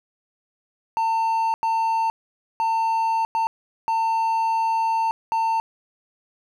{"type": "tone bursts at uneven times", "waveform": "triangle", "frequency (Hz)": 900, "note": "A5", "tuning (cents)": 39, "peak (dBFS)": -17, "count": 6, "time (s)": [[0.97, 1.54], [1.63, 2.1], [2.6, 3.25], [3.35, 3.47], [3.88, 5.11], [5.32, 5.6]], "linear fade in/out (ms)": 0, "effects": []}